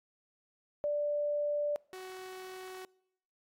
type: tone pair in turn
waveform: sine / sawtooth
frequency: 587.3 / 373.1 Hz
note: D5 / F#4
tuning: 0 / +14 cents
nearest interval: minor sixth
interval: 786 cents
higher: first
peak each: -29 / -39 dBFS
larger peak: first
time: 0.84-1.76 / 1.93-2.85 s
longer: neither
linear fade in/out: 0 ms
effects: noise-tail reverb RT60 0.8 s tail -24 dB re dry + AAC 64 kbps